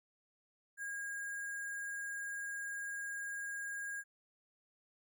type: tone with sample-and-hold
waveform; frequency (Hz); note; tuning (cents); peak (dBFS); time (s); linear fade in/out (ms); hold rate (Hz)
sine; 1629; G#6; -34; -39; 0.77-4.04; 50; 8820
effects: none